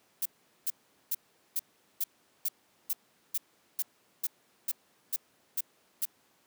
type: noise bursts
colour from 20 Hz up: violet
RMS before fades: -30 dBFS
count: 14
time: 0.22-6.054 s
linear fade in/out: 5 ms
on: 36 ms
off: 410 ms
effects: pink hiss -67 dBFS RMS until 6.46 s + high-pass 200 Hz 12 dB/octave